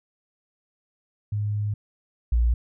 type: tone pair in turn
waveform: sine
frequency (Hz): 104.3 / 58.68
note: G#2 / A#1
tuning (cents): +8 / +12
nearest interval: minor seventh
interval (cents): 996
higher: first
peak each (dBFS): -23 / -17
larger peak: second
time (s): 1.32-1.74 / 2.32-2.54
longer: first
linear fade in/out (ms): 5
effects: none